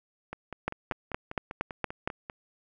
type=two click trains; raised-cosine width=0.5 ms; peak=-22 / -13 dBFS; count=11 / 7; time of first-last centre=0.33-2.299 / 0.68-2.075 s; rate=5.08 / 4.3 Hz; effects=none